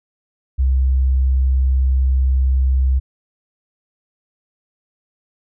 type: tone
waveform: sine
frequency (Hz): 65.41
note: C2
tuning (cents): 0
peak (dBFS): -12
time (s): 0.58-3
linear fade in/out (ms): 20
effects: none